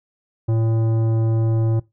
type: tone with tanh clipping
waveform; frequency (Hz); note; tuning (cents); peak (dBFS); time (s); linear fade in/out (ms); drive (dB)
triangle; 112.6; A2; +40; -18; 0.48-1.8; 10; 17
effects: noise-tail reverb RT60 0.2 s tail -20 dB re dry